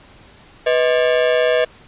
45% pulse ring-modulated tone, 563 Hz, C#5, 27 cents sharp, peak -10 dBFS, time 0.66-1.65 s, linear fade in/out 10 ms, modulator 68.2 Hz, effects pink hiss -46 dBFS RMS until 1.87 s + resampled to 8000 Hz

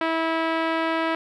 5% pulse tone with low-pass filter, 325.5 Hz, E4, 22 cents flat, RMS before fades -24 dBFS, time 0.01-1.15 s, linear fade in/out 2 ms, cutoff 1700 Hz, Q 0.51, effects none

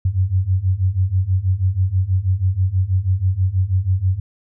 sine beating tone pair, 90.4 / 96.6 Hz, F#2 / G2, -40 / -25 cents, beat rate 6.2 Hz, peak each -19 / -17 dBFS, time 0.05-4.2 s, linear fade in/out 5 ms, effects none

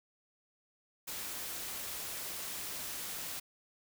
white noise, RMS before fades -41 dBFS, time 1.07-3.4 s, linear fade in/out 10 ms, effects none

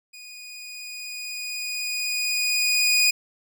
20% pulse tone with level ramp, 2471 Hz, D#7, 13 cents flat, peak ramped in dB -36 to -11 dBFS, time 0.13-3.11 s, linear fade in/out 10 ms, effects none

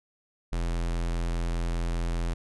square tone, 42.48 Hz, F1, 47 cents flat, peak -27 dBFS, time 0.52-2.34 s, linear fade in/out 10 ms, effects resampled to 24000 Hz

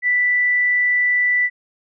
sine tone, 1975.5 Hz, B6, in tune, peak -14 dBFS, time 0.02-1.5 s, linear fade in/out 50 ms, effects none

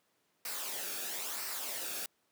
white noise with flanger, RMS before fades -39 dBFS, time 0.45-2.06 s, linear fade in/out 2 ms, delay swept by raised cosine 0.29 to 1.01 ms, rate 1 Hz, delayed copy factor -0.55, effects pink hiss -75 dBFS RMS until 2.31 s + high-pass 200 Hz 12 dB/octave

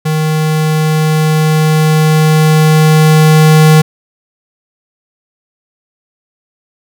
square tone with level ramp, 155.8 Hz, D#3, 3 cents sharp, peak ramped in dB -11 to -3 dBFS, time 0.05-3.82 s, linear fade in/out 10 ms, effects none

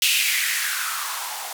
violet noise with band-pass filter sweep, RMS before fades -24 dBFS, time 0.02-1.53 s, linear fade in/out 2 ms, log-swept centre 2900 to 730 Hz, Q 4, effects none

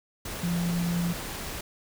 sine tone in noise, 172.7 Hz, F3, 19 cents flat, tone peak -25 dBFS, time 0.43-1.13 s, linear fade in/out 5 ms, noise pink, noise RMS -36 dBFS, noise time 0.25-1.61 s, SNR +8 dB, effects none

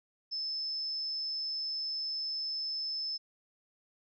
sine tone, 5250 Hz, E8, 8 cents flat, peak -33 dBFS, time 0.31-3.18 s, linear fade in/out 20 ms, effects none

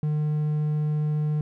triangle tone, 151.2 Hz, D#3, 49 cents flat, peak -20 dBFS, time 0.03-1.41 s, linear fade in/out 2 ms, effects none

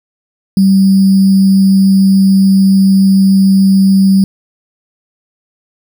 sine tone with sample-and-hold, 193.1 Hz, G3, 26 cents flat, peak -4 dBFS, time 0.57-4.24 s, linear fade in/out 2 ms, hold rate 4900 Hz, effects none

